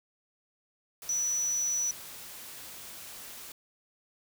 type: tone in noise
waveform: sine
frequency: 5920 Hz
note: F#8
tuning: in tune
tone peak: -27 dBFS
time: 1.09-1.91 s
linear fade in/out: 2 ms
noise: white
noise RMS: -45 dBFS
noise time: 1.02-3.52 s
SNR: +15 dB
effects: none